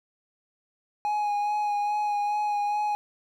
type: tone with vibrato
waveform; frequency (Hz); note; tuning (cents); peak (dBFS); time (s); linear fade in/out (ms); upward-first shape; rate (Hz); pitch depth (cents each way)
triangle; 830.6; G#5; 0; -22; 1.05-2.95; 0; sine; 2.4; 19
effects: none